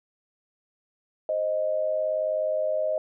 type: tone pair together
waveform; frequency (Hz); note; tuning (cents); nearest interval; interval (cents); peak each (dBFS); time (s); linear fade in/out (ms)
sine; 523.3 / 622.3; C5 / D#5; 0 / 0; minor third; 300; -30 / -24; 1.29-2.98; 2
effects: none